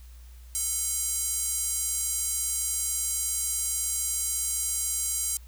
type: tone with high-pass filter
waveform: square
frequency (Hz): 441.8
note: A4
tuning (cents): +7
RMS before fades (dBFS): -29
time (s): 0.55-5.37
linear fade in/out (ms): 0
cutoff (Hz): 8000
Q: 2.4
effects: added 60 Hz sine -44 dBFS peak until 5.47 s + white hiss -59 dBFS RMS until 5.47 s